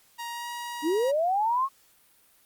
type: tone with pitch glide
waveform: sawtooth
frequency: 941 to 954.1 Hz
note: A#5 to A#5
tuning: +16 to +40 cents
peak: -30 dBFS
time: 0.18-1.12 s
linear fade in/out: 20 ms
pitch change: +24 cents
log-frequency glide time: 0.3-0.49 s
type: linear sweep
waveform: sine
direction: up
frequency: 281.9 to 1108.7 Hz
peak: -22 dBFS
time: 0.82-1.69 s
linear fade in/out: 50 ms
effects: white hiss -61 dBFS RMS until 2.45 s + Opus 48 kbps

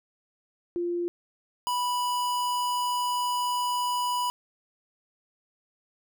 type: tone pair in turn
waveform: sine / square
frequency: 347.8 / 983.7 Hz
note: F4 / B5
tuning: -7 / -7 cents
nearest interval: octave + tritone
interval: 1800 cents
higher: second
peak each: -26 dBFS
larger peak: neither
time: 0.76-1.08 / 1.67-4.3 s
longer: second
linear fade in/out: 0 ms
effects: none

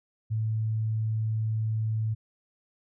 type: tone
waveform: sine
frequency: 110 Hz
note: A2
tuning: in tune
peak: -25 dBFS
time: 0.3-2.15 s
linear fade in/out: 20 ms
effects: none

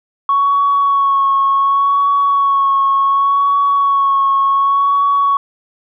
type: tone with vibrato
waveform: sine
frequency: 1110 Hz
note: C#6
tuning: 2 cents sharp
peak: -9 dBFS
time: 0.29-5.37 s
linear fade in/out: 2 ms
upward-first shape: sine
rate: 0.68 Hz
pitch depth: 22 cents each way
effects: tanh soft clip ceiling -5 dBFS

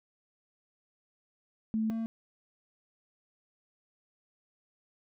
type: tone pair in turn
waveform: sine / triangle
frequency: 220 / 225.8 Hz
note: A3 / A3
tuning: 0 / +45 cents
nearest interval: unison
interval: 45 cents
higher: second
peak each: -27 / -29 dBFS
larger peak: first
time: 1.74-1.9 / 1.9-2.06 s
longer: neither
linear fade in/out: 0 ms
effects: none

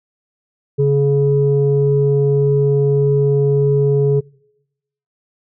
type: tone pair together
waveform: sine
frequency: 140 / 421.7 Hz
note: C#3 / G#4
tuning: +18 / +26 cents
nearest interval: octave + perfect fifth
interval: 1908 cents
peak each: -13 dBFS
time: 0.78-4.21 s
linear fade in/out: 20 ms
effects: noise-tail reverb RT60 0.9 s tail -26 dB re dry + tanh soft clip ceiling -4 dBFS

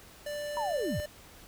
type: tone with pitch glide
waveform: square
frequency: 589 to 594.8 Hz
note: D5 to D5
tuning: +5 to +22 cents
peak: -35 dBFS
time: 0.26-1.06 s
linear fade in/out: 5 ms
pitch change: +17 cents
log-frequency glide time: 0.79-0.86 s
type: linear sweep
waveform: sine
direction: down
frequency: 980 to 58.27 Hz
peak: -30 dBFS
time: 0.57-1 s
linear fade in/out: 0 ms
effects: pink hiss -53 dBFS RMS until 1.47 s

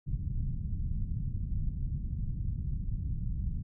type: low-pass noise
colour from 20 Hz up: pink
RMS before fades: -33 dBFS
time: 0.06-3.63 s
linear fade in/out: 20 ms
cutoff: 160 Hz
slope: 24 dB/octave
effects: none

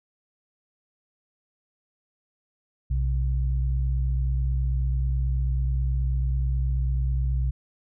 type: tone pair together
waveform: sine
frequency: 61.9 / 131.16 Hz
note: B1 / C3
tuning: +5 / +5 cents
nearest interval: octave + minor second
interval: 1300 cents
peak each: -22 / -29 dBFS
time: 2.9-7.51 s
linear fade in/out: 10 ms
effects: none

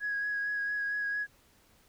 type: tone with vibrato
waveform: sine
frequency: 1661.2 Hz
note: G#6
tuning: in tune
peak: -29 dBFS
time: 0-1.27 s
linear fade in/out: 50 ms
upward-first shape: sine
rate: 4.4 Hz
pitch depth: 17 cents each way
effects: tanh soft clip ceiling -25 dBFS + pink hiss -64 dBFS RMS until 1.88 s

